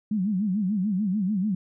sine tone with vibrato, 198.5 Hz, G3, 22 cents sharp, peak -22 dBFS, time 0.11-1.55 s, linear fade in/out 5 ms, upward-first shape sine, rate 6.8 Hz, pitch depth 170 cents each way, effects none

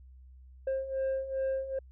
sine beating tone pair, 531 / 533.5 Hz, C5 / C5, +25 / +34 cents, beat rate 2.5 Hz, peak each -33 / -29 dBFS, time 0.67-1.79 s, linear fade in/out 5 ms, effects tanh soft clip ceiling -27 dBFS + added 64 Hz sine -50 dBFS peak until 1.91 s

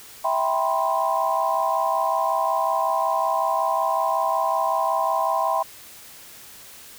sine chord, C major seventh, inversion first, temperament just, 654.1 / 784.9 / 981.1 / 1046.5 Hz, E5 / G5 / B5 / C6, -14 / +2 / -12 / 0 cents, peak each -25 dBFS, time 0.24-5.63 s, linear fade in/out 10 ms, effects white hiss -44 dBFS RMS until 6.98 s

